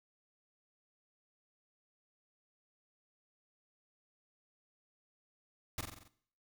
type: noise with echo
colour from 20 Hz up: pink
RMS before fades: -38 dBFS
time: 5.78-5.81 s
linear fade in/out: 2 ms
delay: 45 ms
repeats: 6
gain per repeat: -4 dB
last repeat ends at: 6.08 s
effects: noise-tail reverb RT60 0.6 s tail -17 dB re dry